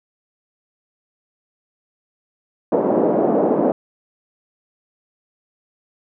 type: band-pass noise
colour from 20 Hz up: white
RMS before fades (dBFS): -17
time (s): 2.72-3.72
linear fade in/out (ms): 2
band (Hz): 210 to 640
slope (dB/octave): 24
effects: none